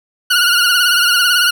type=tone with vibrato; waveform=20% pulse; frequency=1438 Hz; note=F#6; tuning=50 cents flat; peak=-5 dBFS; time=0.3-1.51 s; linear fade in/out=10 ms; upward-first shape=triangle; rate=18 Hz; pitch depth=74 cents each way; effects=none